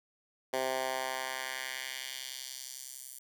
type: tone with high-pass filter sweep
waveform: 10% pulse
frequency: 130.81 Hz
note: C3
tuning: in tune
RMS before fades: -38 dBFS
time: 0.53-3.19 s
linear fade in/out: 5 ms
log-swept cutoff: 480 to 9600 Hz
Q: 1.2
effects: none